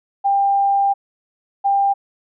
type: tone pair in turn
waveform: sine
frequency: 795 / 795 Hz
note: G5 / G5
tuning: +24 / +24 cents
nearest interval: unison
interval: 0 cents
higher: neither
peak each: -13 dBFS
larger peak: neither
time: 0.24-0.94 / 1.64-1.94 s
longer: first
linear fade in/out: 20 ms
effects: none